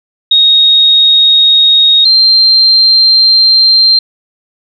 sine tone pair in turn, 3744 / 4159 Hz, A#7 / C8, +7 / -11 cents, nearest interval major second, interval 182 cents, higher second, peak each -3 dBFS, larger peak neither, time 0.31-2.05 / 2.05-3.99 s, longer second, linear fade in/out 5 ms, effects none

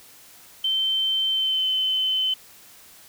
sine tone with pitch glide, 3100 to 3056 Hz, G7 to G7, -20 to -45 cents, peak -20 dBFS, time 0.64-2.34 s, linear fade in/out 5 ms, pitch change -25 cents, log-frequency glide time 1.3-1.66 s, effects white hiss -49 dBFS RMS until 3.08 s

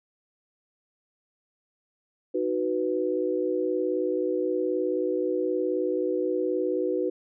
sine chord, B major, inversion first, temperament equal, 311.1 / 370 / 493.9 Hz, D#4 / F#4 / B4, 0 / 0 / 0 cents, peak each -30 / -27 / -28 dBFS, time 2.34-7.1 s, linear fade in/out 10 ms, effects none

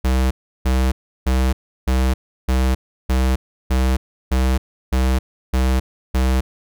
square tone bursts, 64.4 Hz, C2, 27 cents flat, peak -15 dBFS, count 11, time 0.04-6.41 s, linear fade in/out 10 ms, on 270 ms, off 340 ms, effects none

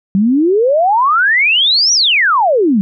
sine exponential two-way sweep, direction up then down, 186.5 to 5950 to 186.5 Hz, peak -8 dBFS, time 0.15-2.81 s, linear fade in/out 0 ms, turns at 1.93 s, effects none

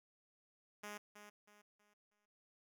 5% pulse tone with echo, 207.7 Hz, G#3, in tune, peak -35 dBFS, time 0.83-0.98 s, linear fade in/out 10 ms, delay 320 ms, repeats 4, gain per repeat -9 dB, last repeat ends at 2.26 s, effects none

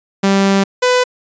sawtooth tone pair in turn, 196 / 499.6 Hz, G3 / B4, 0 / +20 cents, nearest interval octave + major third, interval 1620 cents, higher second, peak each -6 dBFS, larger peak neither, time 0.23-0.64 / 0.82-1.04 s, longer first, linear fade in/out 10 ms, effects resampled to 16000 Hz

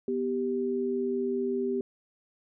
sine tone pair together, 246.9 / 392 Hz, B3 / G4, 0 / 0 cents, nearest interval minor sixth, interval 800 cents, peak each -31 / -28 dBFS, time 0.08-1.81 s, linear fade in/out 2 ms, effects none

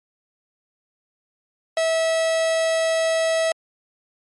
45% pulse tone, 650 Hz, E5, 24 cents flat, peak -18 dBFS, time 1.77-3.52 s, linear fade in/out 2 ms, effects MP3 48 kbps

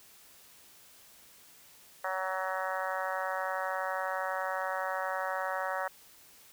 harmonic tone, 187.9 Hz, F#3, 27 cents sharp, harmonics 3 / 4 / 5 / 6 / 7 / 8 / 9 / 10, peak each -37 / -38 / -39 / -40 / -40 / -41 / -42 / -42 dBFS, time 2.04-5.88 s, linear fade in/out 5 ms, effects white hiss -57 dBFS RMS until 6.52 s

